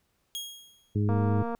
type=tone with exponential decay; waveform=sawtooth; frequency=3278 Hz; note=G#7; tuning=23 cents flat; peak=-28 dBFS; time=0.35-0.95 s; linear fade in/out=0 ms; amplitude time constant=130 ms
type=harmonic tone; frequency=103.83 Hz; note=G#2; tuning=in tune; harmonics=1 / 2 / 3 / 4; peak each=-24 / -30 / -34 / -36 dBFS; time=0.95-1.43 s; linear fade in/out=10 ms
type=click train; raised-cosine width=1 ms; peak=-21 dBFS; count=108; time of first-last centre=1.09-1.549 s; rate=233 Hz
effects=pink hiss -73 dBFS RMS until 1.59 s